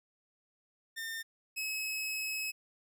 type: tone pair in turn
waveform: sawtooth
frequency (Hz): 1811 / 2569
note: A6 / E7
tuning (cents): +49 / -45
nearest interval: tritone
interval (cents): 606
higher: second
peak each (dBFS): -34 / -31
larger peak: second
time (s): 0.96-1.23 / 1.56-2.52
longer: second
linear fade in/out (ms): 20
effects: none